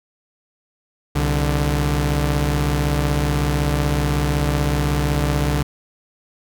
sawtooth tone pair together, 65.41 / 146.84 Hz, C2 / D3, 0 / 0 cents, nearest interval octave + major second, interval 1400 cents, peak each -16 dBFS, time 1.15-5.63 s, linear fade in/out 10 ms, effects none

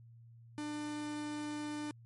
45% pulse tone, 298.4 Hz, D4, 28 cents sharp, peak -38 dBFS, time 0.58-1.91 s, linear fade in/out 0 ms, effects added 116 Hz sine -54 dBFS peak until 2.05 s + MP3 48 kbps

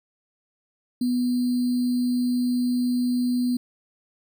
sine tone with sample-and-hold, 247 Hz, B3, in tune, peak -20 dBFS, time 1.01-3.57 s, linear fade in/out 5 ms, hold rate 4410 Hz, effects none

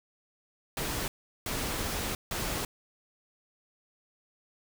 pink noise bursts at uneven times, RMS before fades -33 dBFS, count 3, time 0.77-1.08 / 1.46-2.15 / 2.31-2.65 s, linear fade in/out 2 ms, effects none

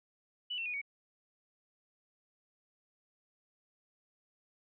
sine tone with pitch steps, 2960 / 2699 / 2460 / 2243 Hz, F#7 / E7 / D#7 / C#7, 0 / +40 / -20 / +20 cents, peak -35 dBFS, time 0.5-0.816 s, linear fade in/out 10 ms, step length 79 ms, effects none

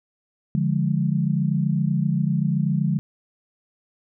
sine chord, D diminished, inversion none, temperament equal, 146.83 / 174.61 / 207.7 Hz, D3 / F3 / Ab3, 0 / 0 / 0 cents, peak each -22 / -23 / -25 dBFS, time 0.55-2.99 s, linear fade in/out 0 ms, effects none

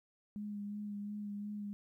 sine tone with vibrato, 206.1 Hz, G#3, 13 cents flat, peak -39 dBFS, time 0.36-1.73 s, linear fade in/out 0 ms, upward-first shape sine, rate 2.8 Hz, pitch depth 22 cents each way, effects 13-bit

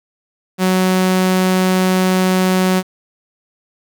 sawtooth tone, 185.7 Hz, F#3, 7 cents sharp, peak -8 dBFS, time 0.58-2.83 s, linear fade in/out 50 ms, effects 7-bit

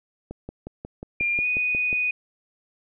click train, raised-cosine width 2 ms, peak -21 dBFS, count 10, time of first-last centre 0.31-1.929 s, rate 5.56 Hz
sine tone with pitch glide, 2400 to 2482 Hz, D7 to D#7, +37 to -5 cents, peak -21 dBFS, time 1.2-2.11 s, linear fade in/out 5 ms, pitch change +58 cents, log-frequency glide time 1.35-1.47 s
effects none

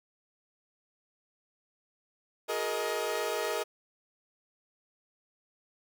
sawtooth tone cluster, 368.2 / 423 / 470.4 / 626 Hz, F#4 / G#4 / A#4 / D#5, -8 / +32 / +16 / +10 cents, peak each -38 / -31 / -31 / -31 dBFS, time 2.48-3.64 s, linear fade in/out 20 ms, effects none

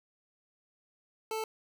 25% pulse tone, 440 Hz, A4, in tune, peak -29 dBFS, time 1.31-1.44 s, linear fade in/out 2 ms, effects none

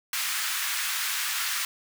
pink high-pass noise, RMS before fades -29 dBFS, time 0.13-1.65 s, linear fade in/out 2 ms, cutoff 1300 Hz, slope 24 dB/octave, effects none

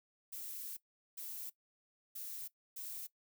violet noise bursts at uneven times, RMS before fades -45 dBFS, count 4, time 0.32-0.77 / 1.17-1.5 / 2.15-2.48 / 2.76-3.07 s, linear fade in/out 10 ms, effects noise-tail reverb RT60 0.1 s tail -18 dB re dry

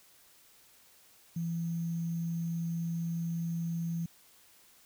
sine tone with sample-and-hold, 167.6 Hz, E3, 29 cents sharp, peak -31 dBFS, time 1.36-4.06 s, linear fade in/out 5 ms, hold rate 6300 Hz, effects white hiss -61 dBFS RMS until 4.85 s

